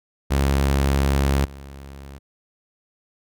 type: tone with level steps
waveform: sawtooth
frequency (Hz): 68.9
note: C#2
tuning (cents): -10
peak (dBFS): -13 / -33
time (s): 0.3-2.19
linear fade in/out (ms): 20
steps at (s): 1.45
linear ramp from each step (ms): 2
effects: none